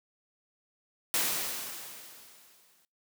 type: noise with exponential decay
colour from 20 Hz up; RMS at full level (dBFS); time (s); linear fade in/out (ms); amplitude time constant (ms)
white; -27; 1.14-2.85; 0; 370
effects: noise-tail reverb RT60 0.3 s tail -26 dB re dry + high-pass 150 Hz 12 dB/octave